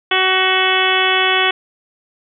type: harmonic tone with a mistuned harmonic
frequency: 375 Hz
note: F#4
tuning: 23 cents sharp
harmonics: 1 / 2 / 3 / 4 / 5 / 6 / 7 / 8 / 9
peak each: -21 / -21 / -21 / -21 / -21 / -21 / -21 / -21 / -21 dBFS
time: 0.11-1.51 s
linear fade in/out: 5 ms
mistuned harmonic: 6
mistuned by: -34 cents
effects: none